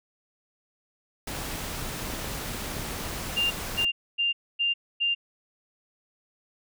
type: noise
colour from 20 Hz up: pink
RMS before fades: -34 dBFS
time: 1.27-3.85 s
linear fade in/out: 5 ms
type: clicks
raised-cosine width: 2 ms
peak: -23 dBFS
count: 6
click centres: 1.388 / 2.101 / 2.137 / 2.244 / 2.547 / 2.768 s
type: tone bursts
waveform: sine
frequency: 2794 Hz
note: F7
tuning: in tune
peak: -22 dBFS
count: 5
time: 3.36-5.15 s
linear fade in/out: 20 ms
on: 150 ms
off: 260 ms
effects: none